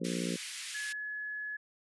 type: harmonic tone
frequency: 58.9 Hz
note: A#1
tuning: 19 cents sharp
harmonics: 3 / 4 / 5 / 6 / 7 / 8 / 9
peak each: -36 / -38 / -40 / -42 / -43 / -44 / -45 dBFS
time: 0-0.37 s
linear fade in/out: 20 ms
type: high-pass noise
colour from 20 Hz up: pink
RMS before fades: -41 dBFS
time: 0.04-0.93 s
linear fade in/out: 10 ms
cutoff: 1900 Hz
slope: 24 dB/octave
type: tone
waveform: sine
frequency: 1700 Hz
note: G#6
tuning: 40 cents sharp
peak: -36 dBFS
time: 0.74-1.57 s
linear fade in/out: 10 ms
effects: resampled to 24000 Hz